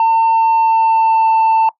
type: tone with pitch glide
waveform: sine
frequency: 903 to 891.6 Hz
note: A5 to A5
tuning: +45 to +23 cents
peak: -6 dBFS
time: 0-1.69 s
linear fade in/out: 2 ms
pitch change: -22 cents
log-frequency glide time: 0.3-1.32 s
effects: noise-tail reverb RT60 0.1 s tail -20 dB re dry + tanh soft clip ceiling -8 dBFS